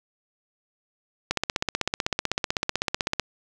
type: click train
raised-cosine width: 0.2 ms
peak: -6 dBFS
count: 31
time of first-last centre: 1.31-3.197 s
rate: 15.9 Hz
effects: 8-bit